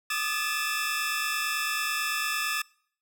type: tone cluster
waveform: sawtooth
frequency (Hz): 1202 / 1251 / 1728 / 2652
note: D6 / D#6 / A6 / E7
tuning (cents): +40 / +9 / -32 / +10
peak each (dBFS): -31 / -32 / -28 / -28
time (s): 0.1-2.62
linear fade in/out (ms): 5
effects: noise-tail reverb RT60 0.6 s tail -25 dB re dry